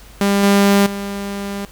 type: tone with level steps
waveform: sawtooth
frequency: 199.9 Hz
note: G3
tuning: 34 cents sharp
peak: -9 / -6 / -19 dBFS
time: 0.21-1.65 s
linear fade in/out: 2 ms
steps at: 0.43 / 0.86 s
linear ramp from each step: 5 ms
effects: added 50 Hz sine -41 dBFS peak until 1.71 s + pink hiss -44 dBFS RMS until 1.71 s